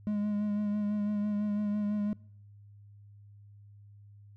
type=tone with vibrato; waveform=triangle; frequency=207.7 Hz; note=G#3; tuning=in tune; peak=-26 dBFS; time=0.07-2.13 s; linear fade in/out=0 ms; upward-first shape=sine; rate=6 Hz; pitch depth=23 cents each way; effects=noise-tail reverb RT60 0.7 s tail -24 dB re dry + added 102 Hz sine -51 dBFS peak until 4.36 s